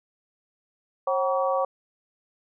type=harmonic tone with a mistuned harmonic; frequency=189.4 Hz; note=F#3; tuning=41 cents sharp; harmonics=3 / 4 / 5 / 6; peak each=-24 / -28 / -32 / -28 dBFS; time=1.07-1.65 s; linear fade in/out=5 ms; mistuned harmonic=3; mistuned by=-87 cents; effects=none